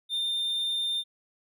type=tone; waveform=triangle; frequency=3609 Hz; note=A7; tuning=43 cents sharp; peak=-25 dBFS; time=0.09-1.04 s; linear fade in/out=50 ms; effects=none